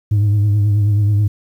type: tone with vibrato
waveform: sine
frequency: 103.4 Hz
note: G#2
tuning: 7 cents flat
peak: -8 dBFS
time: 0.11-1.28 s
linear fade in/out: 10 ms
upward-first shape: triangle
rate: 9.3 Hz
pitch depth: 54 cents each way
effects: tanh soft clip ceiling -10 dBFS + 8-bit